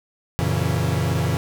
45% pulse chord, F# dominant seventh, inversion none, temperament equal with one note detuned, 90.91 / 116.54 / 138.59 / 164.81 Hz, F#2 / A#2 / C#3 / E3, -30 / 0 / 0 / 0 cents, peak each -25 dBFS, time 0.39-1.37 s, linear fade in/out 0 ms, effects none

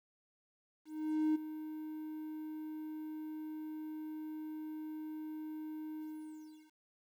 triangle tone with ADSR envelope, 309.8 Hz, D#4, 7 cents flat, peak -25 dBFS, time 0.85-6.73 s, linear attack 500 ms, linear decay 14 ms, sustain -14 dB, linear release 730 ms, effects tanh soft clip ceiling -22 dBFS + 11-bit

